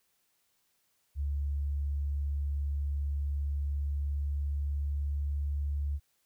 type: tone with pitch glide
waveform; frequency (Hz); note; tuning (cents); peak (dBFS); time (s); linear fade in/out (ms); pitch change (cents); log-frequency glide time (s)
sine; 71.3 to 71.8; C#2 to D2; +49 to -39; -29; 1.15-6; 50; +12; 3.35-5.47
effects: white hiss -74 dBFS RMS until 6.25 s